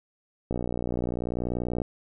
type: click train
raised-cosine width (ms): 2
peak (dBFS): -16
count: 80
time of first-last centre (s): 0.51-1.818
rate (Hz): 60.4
effects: none